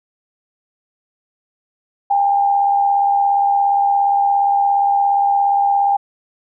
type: tone pair together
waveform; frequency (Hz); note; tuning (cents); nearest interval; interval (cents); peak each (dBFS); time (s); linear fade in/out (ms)
sine; 802.8 / 880; G5 / A5; +41 / 0; major second; 159; -12 / -24; 2.1-5.97; 10
effects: none